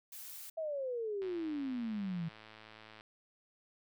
blue noise, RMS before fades -48 dBFS, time 0.12-0.5 s, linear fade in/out 5 ms
sine exponential sweep, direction down, 659.3 to 160 Hz, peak -35 dBFS, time 0.57-2.29 s, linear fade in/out 10 ms
click train, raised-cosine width 0.3 ms, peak -37 dBFS, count 196, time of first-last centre 1.22-3.009 s, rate 109 Hz
effects none

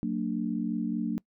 sine chord, Gb augmented, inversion none, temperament equal with one note detuned, 185 / 228.7 / 293.7 Hz, Gb3 / Bb3 / D4, 0 / -33 / 0 cents, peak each -33 / -30 / -33 dBFS, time 0.03-1.18 s, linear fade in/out 0 ms, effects noise-tail reverb RT60 0.1 s tail -24 dB re dry

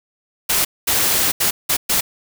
white noise bursts at uneven times, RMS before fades -17 dBFS, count 5, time 0.49-0.65 / 0.87-1.32 / 1.4-1.51 / 1.69-1.77 / 1.89-2.01 s, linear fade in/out 10 ms, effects none

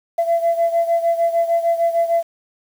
sine beating tone pair, 673 / 679.6 Hz, E5 / F5, +36 / -47 cents, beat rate 6.6 Hz, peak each -15 / -19 dBFS, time 0.18-2.23 s, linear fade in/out 10 ms, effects tanh soft clip ceiling -10 dBFS + 7-bit

